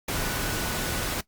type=tone in noise; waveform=sine; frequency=1478 Hz; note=F#6; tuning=2 cents flat; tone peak=-38 dBFS; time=0.15-1.05 s; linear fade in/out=5 ms; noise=pink; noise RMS=-29 dBFS; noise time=0.08-1.21 s; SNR=-12 dB; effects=noise-tail reverb RT60 0.1 s tail -18 dB re dry + Opus 48 kbps